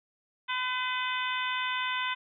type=harmonic tone; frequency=506 Hz; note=B4; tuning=42 cents sharp; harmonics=2 / 3 / 4 / 5 / 6 / 7; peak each=-33 / -35 / -36 / -37 / -38 / -38 dBFS; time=0.48-2.15 s; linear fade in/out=20 ms; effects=none